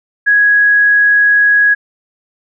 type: tone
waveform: sine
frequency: 1664 Hz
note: G#6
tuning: 3 cents sharp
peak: -6 dBFS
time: 0.26-1.75 s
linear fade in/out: 20 ms
effects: none